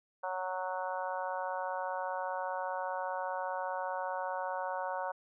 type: harmonic tone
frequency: 185 Hz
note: F#3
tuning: in tune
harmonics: 3 / 4 / 5 / 6 / 7 / 8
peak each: -39 / -40 / -38 / -43 / -48 / -44 dBFS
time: 0.23-5.12 s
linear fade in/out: 10 ms
effects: none